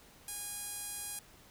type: tone with band-pass filter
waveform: sawtooth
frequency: 820 Hz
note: G#5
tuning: 22 cents flat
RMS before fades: -42 dBFS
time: 0.28-1.19 s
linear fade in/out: 2 ms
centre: 10000 Hz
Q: 2.5
effects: pink hiss -59 dBFS RMS until 1.5 s